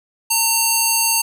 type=tone with band-pass filter; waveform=square; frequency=913 Hz; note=A#5; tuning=36 cents flat; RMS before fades=-17 dBFS; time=0.3-1.22 s; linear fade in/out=10 ms; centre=10000 Hz; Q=0.88; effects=none